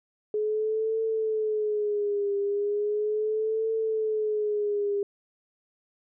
sine tone with vibrato, 423 Hz, G#4, 32 cents sharp, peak -24 dBFS, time 0.34-5.03 s, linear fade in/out 2 ms, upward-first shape triangle, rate 0.37 Hz, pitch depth 94 cents each way, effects none

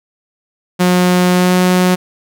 sawtooth tone with pitch glide, 180 to 182.09 Hz, F#3 to F#3, -47 to -27 cents, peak -5 dBFS, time 0.79-1.96 s, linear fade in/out 20 ms, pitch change +20 cents, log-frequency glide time 1.32-1.57 s, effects none

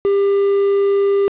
triangle tone, 398.5 Hz, G4, 28 cents sharp, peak -10 dBFS, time 0.05-1.28 s, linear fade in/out 0 ms, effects resampled to 8000 Hz + 7-bit

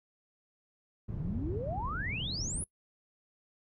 white low-pass noise, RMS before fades -38 dBFS, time 1.08-2.64 s, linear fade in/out 10 ms, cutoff 130 Hz, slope 12 dB/octave
sine exponential sweep, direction up, 135 to 10730 Hz, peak -35 dBFS, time 1.18-2.64 s, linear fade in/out 2 ms
effects noise-tail reverb RT60 0.1 s tail -21 dB re dry

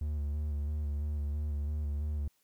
triangle tone with vibrato, 73.8 Hz, D2, 9 cents sharp, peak -29 dBFS, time 0.01-2.28 s, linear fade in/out 5 ms, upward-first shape square, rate 3 Hz, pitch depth 30 cents each way, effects white hiss -73 dBFS RMS until 2.43 s

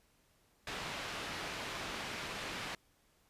white low-pass noise, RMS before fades -42 dBFS, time 0.67-2.75 s, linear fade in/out 2 ms, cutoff 3000 Hz, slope 12 dB/octave, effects pink hiss -71 dBFS RMS until 3.29 s + resampled to 32000 Hz

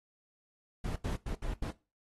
brown noise bursts at uneven times, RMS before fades -35 dBFS, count 5, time 0.84-0.96 / 1.04-1.16 / 1.26-1.35 / 1.42-1.54 / 1.62-1.71 s, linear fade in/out 5 ms, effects noise-tail reverb RT60 0.3 s tail -19 dB re dry + AAC 32 kbps

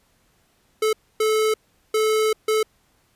square tone bursts at uneven times, 434.3 Hz, A4, 23 cents flat, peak -18 dBFS, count 4, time 0.82-0.93 / 1.2-1.54 / 1.94-2.33 / 2.48-2.63 s, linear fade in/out 5 ms, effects pink hiss -63 dBFS RMS until 3.15 s + resampled to 32000 Hz

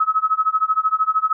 sine tone with tremolo, 1284 Hz, E6, 46 cents flat, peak -12 dBFS, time 0-1.33 s, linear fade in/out 5 ms, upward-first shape sine, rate 13 Hz, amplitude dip 95%, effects none

